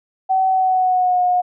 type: tone with pitch glide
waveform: sine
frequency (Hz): 759 to 721.8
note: F#5 to F#5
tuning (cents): +44 to -43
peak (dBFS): -13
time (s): 0.29-1.42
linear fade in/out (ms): 20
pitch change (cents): -87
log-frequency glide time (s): 0.48-1.22
effects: none

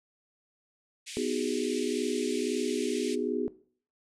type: band-pass noise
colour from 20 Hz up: pink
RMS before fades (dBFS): -42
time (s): 1.06-3.16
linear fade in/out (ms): 20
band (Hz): 2100 to 10000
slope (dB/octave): 48
type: chord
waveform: sine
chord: G# minor seventh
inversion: first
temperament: just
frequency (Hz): 249.2 / 311.5 / 373.8 / 415.3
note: B3 / D#4 / F#4 / G#4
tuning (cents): +16 / +2 / +18 / 0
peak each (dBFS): -33 / -35 / -33 / -32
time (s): 1.17-3.48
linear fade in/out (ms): 0
effects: noise-tail reverb RT60 0.5 s tail -19 dB re dry

